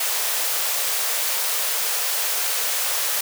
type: high-pass noise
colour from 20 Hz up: white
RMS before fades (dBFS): -23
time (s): 0-3.21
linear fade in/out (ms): 5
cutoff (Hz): 440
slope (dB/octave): 48
effects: none